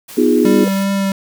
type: noise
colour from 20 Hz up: white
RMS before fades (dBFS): -34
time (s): 0.08-0.84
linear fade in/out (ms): 10
type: chord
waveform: sine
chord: F half-diminished seventh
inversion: second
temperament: equal with one note detuned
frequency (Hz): 246.9 / 311.1 / 354.3 / 415.3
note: Cb4 / Eb4 / F4 / Ab4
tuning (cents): 0 / 0 / +25 / 0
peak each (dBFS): -14 / -15 / -16 / -15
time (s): 0.17-0.65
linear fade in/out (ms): 10
type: tone with vibrato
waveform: square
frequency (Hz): 196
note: G3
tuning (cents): 0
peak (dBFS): -15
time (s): 0.45-1.12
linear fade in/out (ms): 2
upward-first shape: triangle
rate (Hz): 2.7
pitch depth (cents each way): 14
type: tone with exponential growth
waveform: sine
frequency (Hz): 493.9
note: B4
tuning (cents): 0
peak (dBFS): -15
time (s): 0.61-0.68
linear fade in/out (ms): 1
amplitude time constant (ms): 15
effects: none